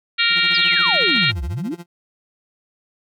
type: harmonic tone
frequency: 465.4 Hz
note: A#4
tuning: 3 cents flat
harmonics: 3 / 4 / 5 / 6 / 7 / 8 / 9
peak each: -23 / -23 / -20 / -22 / -24 / -22 / -23 dBFS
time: 0.18-1.32 s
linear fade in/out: 20 ms
type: tone with tremolo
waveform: 30% pulse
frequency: 172.9 Hz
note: F3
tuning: 17 cents flat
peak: -28 dBFS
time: 0.29-1.86 s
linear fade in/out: 50 ms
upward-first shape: sine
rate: 14 Hz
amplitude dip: 90%
type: exponential two-way sweep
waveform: sine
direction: down then up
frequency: 5300 to 60.4 to 374.2 Hz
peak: -22 dBFS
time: 0.54-1.75 s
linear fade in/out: 10 ms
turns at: 1.44 s
effects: none